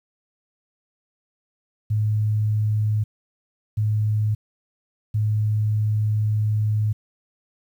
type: tone bursts at uneven times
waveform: sine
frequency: 106.9 Hz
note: A2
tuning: 49 cents flat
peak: -18 dBFS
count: 3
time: 1.9-3.04 / 3.77-4.35 / 5.14-6.93 s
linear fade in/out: 10 ms
effects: 9-bit